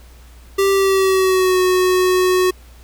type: tone with pitch glide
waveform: square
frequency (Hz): 392 to 367.9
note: G4 to F#4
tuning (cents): 0 to -10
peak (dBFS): -13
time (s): 0.58-2.51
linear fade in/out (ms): 10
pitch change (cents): -110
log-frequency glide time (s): 0.71-1.6
effects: added 60 Hz sine -40 dBFS peak until 2.83 s + pink hiss -49 dBFS RMS until 2.83 s